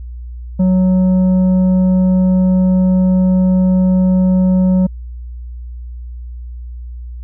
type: tone with tanh clipping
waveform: triangle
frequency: 185 Hz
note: F#3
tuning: in tune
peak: -10 dBFS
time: 0.59-4.87 s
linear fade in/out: 10 ms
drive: 11 dB
effects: added 60 Hz sine -25 dBFS peak until 7.23 s